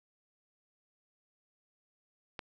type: click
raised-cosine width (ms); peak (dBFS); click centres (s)
0.3; -23; 2.392
effects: none